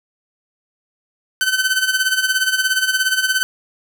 sawtooth tone with tremolo, 1525 Hz, G6, 48 cents flat, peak -9 dBFS, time 1.41-3.43 s, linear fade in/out 0 ms, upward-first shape sine, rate 17 Hz, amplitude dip 70%, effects 8-bit

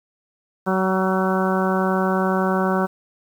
harmonic tone with a mistuned harmonic, 188.3 Hz, F#3, 31 cents sharp, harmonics 1 / 2 / 3 / 4 / 5 / 6 / 7 / 8, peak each -21 / -24 / -26 / -27 / -28 / -29 / -29 / -30 dBFS, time 0.66-2.87 s, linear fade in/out 20 ms, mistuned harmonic 7, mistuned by +23 cents, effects 8-bit

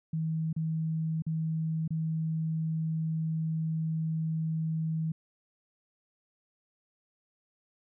sine tone with dropouts, 160 Hz, D#3, 49 cents sharp, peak -28 dBFS, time 0.13-5.12 s, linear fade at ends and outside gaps 5 ms, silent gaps 0.529-0.563 / 1.222-1.265 / 1.878-1.905 s, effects none

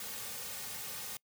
white noise with comb filter, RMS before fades -42 dBFS, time 0-1.17 s, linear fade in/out 2 ms, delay 3 ms, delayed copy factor -0.85, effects noise-tail reverb RT60 0.1 s tail -25 dB re dry

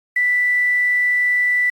sine tone with quantisation, 1975.5 Hz, B6, in tune, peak -14 dBFS, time 0.16-1.7 s, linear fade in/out 5 ms, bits 7, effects AAC 48 kbps

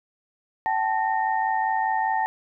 sine tone cluster, 768 / 873 / 1841 Hz, G5 / A5 / A#6, -36 / -14 / -22 cents, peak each -26 / -23 / -30 dBFS, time 0.66-2.26 s, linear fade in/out 0 ms, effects none

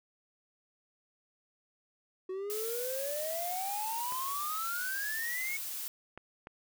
triangle exponential sweep, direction up, 369 to 2217 Hz, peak -33 dBFS, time 2.29-5.57 s, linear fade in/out 5 ms
blue noise, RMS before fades -39 dBFS, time 2.5-5.88 s, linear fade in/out 0 ms
clicks, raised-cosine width 0.5 ms, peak -30 dBFS, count 3, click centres 4.122 / 6.176 / 6.471 s
effects none

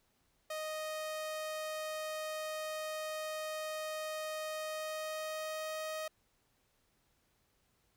sawtooth tone with pitch glide, 622.3 to 626.6 Hz, D#5 to D#5, 0 to +12 cents, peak -34 dBFS, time 0.5-6.08 s, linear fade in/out 5 ms, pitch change +12 cents, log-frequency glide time 4.48-5.79 s, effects pink hiss -75 dBFS RMS until 7.96 s

